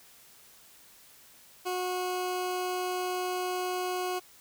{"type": "tone", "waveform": "20% pulse", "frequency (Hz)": 364.4, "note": "F#4", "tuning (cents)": -26, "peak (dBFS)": -25, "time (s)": [1.65, 4.2], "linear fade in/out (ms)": 20, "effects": ["white hiss -56 dBFS RMS until 4.4 s"]}